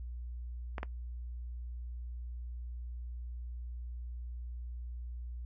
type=clicks; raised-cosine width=0.5 ms; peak=-22 dBFS; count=2; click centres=0.782 / 0.831 s; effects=noise-tail reverb RT60 0.1 s tail -19 dB re dry + added 60 Hz sine -39 dBFS peak until 5.45 s